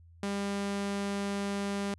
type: tone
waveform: sawtooth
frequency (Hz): 200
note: G3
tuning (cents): +35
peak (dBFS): -27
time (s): 0.23-1.94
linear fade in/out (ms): 2
effects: added 84 Hz sine -53 dBFS peak until 1.98 s + resampled to 24000 Hz